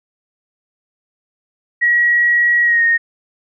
sine tone with pitch glide, 1912 to 1854.4 Hz, A#6 to A#6, +43 to -10 cents, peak -10 dBFS, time 1.81-2.98 s, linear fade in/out 20 ms, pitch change -53 cents, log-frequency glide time 2.63-2.83 s, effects none

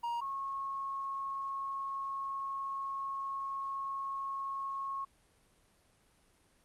triangle / sine tone pair in turn, 943 / 1092.2 Hz, A#5 / C#6, +20 / -26 cents, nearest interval minor third, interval 254 cents, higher second, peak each -31 / -35 dBFS, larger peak first, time 0.03-0.21 / 0.21-5.05 s, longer second, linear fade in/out 10 ms, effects pink hiss -68 dBFS RMS until 6.64 s + Opus 32 kbps

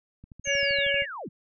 click train, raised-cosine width 5 ms, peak -33 dBFS, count 11, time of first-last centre 0.24-1.021 s, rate 12.8 Hz
sine linear sweep, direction down, 6530 to 102.4 Hz, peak -34 dBFS, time 0.44-1.29 s, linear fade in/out 10 ms
harmonic tone, 561 Hz, C#5, 21 cents sharp, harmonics 1 / 3 / 4 / 5, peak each -28 / -28 / -28 / -28 dBFS, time 0.45-1.06 s, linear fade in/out 50 ms
effects none

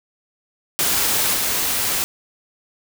white noise with level steps, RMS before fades -19 / -21 dBFS, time 0.79-2.04 s, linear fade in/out 0 ms, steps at 1.34 s, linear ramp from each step 5 ms, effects none

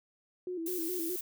sine tone with vibrato, 345.7 Hz, F4, 18 cents flat, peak -34 dBFS, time 0.47-1.16 s, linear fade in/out 2 ms, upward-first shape square, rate 4.8 Hz, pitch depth 84 cents each way
violet noise, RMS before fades -38 dBFS, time 0.66-1.21 s, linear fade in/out 5 ms
effects none

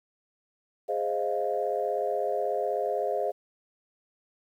sine chord, F minor seventh, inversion first, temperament equal, 415.3 / 523.3 / 622.3 / 698.5 Hz, Ab4 / C5 / Eb5 / F5, 0 / 0 / 0 / 0 cents, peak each -31 dBFS, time 0.88-3.32 s, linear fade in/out 20 ms, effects tanh soft clip ceiling -15 dBFS + 10-bit

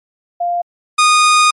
sine / sawtooth tone pair in turn, 698.5 / 1231.7 Hz, F5 / D#6, 0 / -18 cents, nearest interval minor seventh, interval 982 cents, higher second, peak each -14 / -4 dBFS, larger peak second, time 0.4-0.62 / 0.98-1.51 s, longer second, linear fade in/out 10 ms, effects MP3 48 kbps

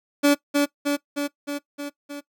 30% pulse tone with echo, 287.4 Hz, D4, 37 cents flat, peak -11 dBFS, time 0.23-0.35 s, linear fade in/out 20 ms, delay 310 ms, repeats 6, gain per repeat -3 dB, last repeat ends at 2.21 s, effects noise-tail reverb RT60 0.1 s tail -19 dB re dry

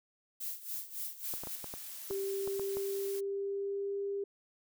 violet noise with tremolo, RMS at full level -38 dBFS, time 0.4-1.56 s, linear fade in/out 10 ms, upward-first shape sine, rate 3.6 Hz, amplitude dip 80%
blue noise, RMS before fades -45 dBFS, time 1.23-3.21 s, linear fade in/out 20 ms
clicks, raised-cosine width 1 ms, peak -29 dBFS, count 9, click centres 1.338 / 1.436 / 1.472 / 1.643 / 1.739 / 2.109 / 2.476 / 2.596 / 2.77 s
sine tone with pitch glide, 392 to 399.1 Hz, G4 to G4, 0 to +31 cents, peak -33 dBFS, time 2.1-4.24 s, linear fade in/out 5 ms, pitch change +31 cents, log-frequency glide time 2.23-3.99 s
effects none

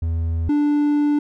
triangle tone pair in turn, 82.4 / 293.6 Hz, E2 / D4, 0 / 0 cents, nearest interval octave + minor seventh, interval 2200 cents, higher second, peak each -17 / -13 dBFS, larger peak second, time 0.02-0.49 / 0.49-1.19 s, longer second, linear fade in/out 5 ms, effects none

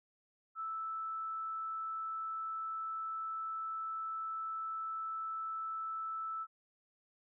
sine tone, 1316 Hz, E6, 3 cents flat, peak -37 dBFS, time 0.55-6.47 s, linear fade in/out 50 ms, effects none

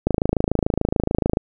click train, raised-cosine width 2 ms, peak -4 dBFS, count 36, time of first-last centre 0.07-1.371 s, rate 26.9 Hz, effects none

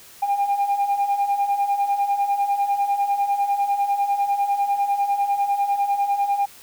sine beating tone pair, 797 / 807 Hz, G5 / G#5, +28 / -50 cents, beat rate 10 Hz, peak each -23 / -18 dBFS, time 0.22-6.46 s, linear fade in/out 10 ms, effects tanh soft clip ceiling -15 dBFS + white hiss -46 dBFS RMS until 6.62 s

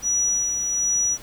sine tone with tremolo, 5850 Hz, F#8, 21 cents flat, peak -18 dBFS, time 0.02-1.18 s, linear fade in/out 50 ms, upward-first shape sine, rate 1.3 Hz, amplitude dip 40%, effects pink hiss -43 dBFS RMS until 1.22 s

